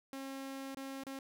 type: tone with dropouts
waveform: sawtooth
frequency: 270 Hz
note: C#4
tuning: 45 cents flat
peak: -38 dBFS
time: 0.13-1.19 s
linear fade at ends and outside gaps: 1 ms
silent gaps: 0.747-0.77 / 1.036-1.067 s
effects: none